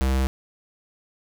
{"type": "tone", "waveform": "square", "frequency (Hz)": 65.9, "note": "C2", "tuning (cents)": 13, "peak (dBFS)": -20, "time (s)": [0.01, 0.27], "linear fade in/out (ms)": 0, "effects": []}